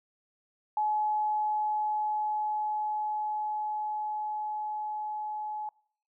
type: tone with level ramp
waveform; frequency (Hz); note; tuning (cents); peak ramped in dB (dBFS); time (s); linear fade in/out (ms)
sine; 850; G#5; +40; -25 to -33; 0.77-5.69; 2
effects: noise-tail reverb RT60 0.6 s tail -24 dB re dry